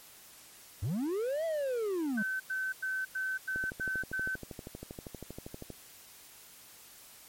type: linear two-way sweep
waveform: triangle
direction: up then down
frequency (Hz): 80.8 to 669 to 193.8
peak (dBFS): -28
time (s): 0.82-2.23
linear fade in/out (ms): 10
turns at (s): 1.45
type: tone bursts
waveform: sine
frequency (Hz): 1531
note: G6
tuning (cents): -41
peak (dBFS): -31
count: 7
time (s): 2.17-4.356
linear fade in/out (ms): 10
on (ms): 230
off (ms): 96
type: click train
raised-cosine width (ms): 2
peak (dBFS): -28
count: 28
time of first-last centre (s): 3.56-5.703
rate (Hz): 12.6
effects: white hiss -54 dBFS RMS until 7.28 s + MP3 64 kbps